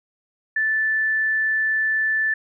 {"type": "tone", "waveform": "sine", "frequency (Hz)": 1756, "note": "A6", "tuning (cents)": -4, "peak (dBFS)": -18, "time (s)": [0.56, 2.34], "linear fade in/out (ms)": 5, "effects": []}